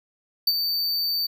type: tone with ADSR envelope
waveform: square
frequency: 4583 Hz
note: D8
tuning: 43 cents flat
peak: -16 dBFS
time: 0.47-1.27 s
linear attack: 5 ms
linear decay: 46 ms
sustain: -7 dB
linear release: 13 ms
effects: none